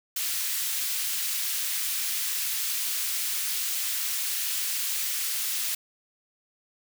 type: high-pass noise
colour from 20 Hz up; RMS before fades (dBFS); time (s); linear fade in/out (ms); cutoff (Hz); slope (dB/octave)
white; -29; 0.16-5.75; 5; 2000; 12
effects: none